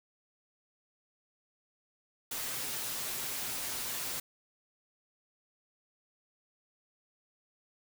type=noise with comb filter; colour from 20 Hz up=white; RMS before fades=-37 dBFS; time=2.31-4.2 s; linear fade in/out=5 ms; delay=7.8 ms; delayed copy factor=+0.55; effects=none